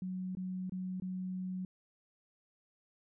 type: tone with dropouts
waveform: sine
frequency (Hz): 185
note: F#3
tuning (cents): 0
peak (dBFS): -36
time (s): 0.02-1.65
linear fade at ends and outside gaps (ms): 2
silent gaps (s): 0.351-0.37 / 0.696-0.721 / 1-1.021
effects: none